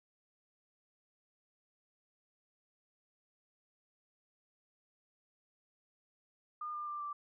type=tone with pitch steps; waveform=sine; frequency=1214 / 1200.1 / 1186.3 / 1172.6 Hz; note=D#6 / D6 / D6 / D6; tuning=-43 / +37 / +17 / -3 cents; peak=-38 dBFS; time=6.61-7.13 s; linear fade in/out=5 ms; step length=130 ms; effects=none